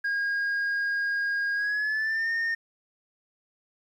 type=tone with pitch glide; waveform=sine; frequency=1629 to 1828.5 Hz; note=G#6 to A#6; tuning=-34 to -34 cents; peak=-22 dBFS; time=0.04-2.55 s; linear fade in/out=10 ms; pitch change=+200 cents; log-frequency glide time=1.54-2.31 s; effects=tanh soft clip ceiling -24 dBFS + 10-bit